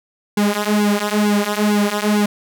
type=tone with flanger; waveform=sawtooth; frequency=207.7 Hz; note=G#3; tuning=in tune; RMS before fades=-17 dBFS; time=0.37-2.26 s; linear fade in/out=5 ms; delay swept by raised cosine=1.6 to 5.3 ms; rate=2.2 Hz; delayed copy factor=-0.85; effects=none